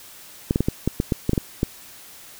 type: clicks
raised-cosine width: 3 ms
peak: -6 dBFS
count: 11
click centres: 0.509 / 0.559 / 0.606 / 0.685 / 0.876 / 1.001 / 1.122 / 1.294 / 1.333 / 1.378 / 1.631 s
effects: white hiss -44 dBFS RMS until 2.39 s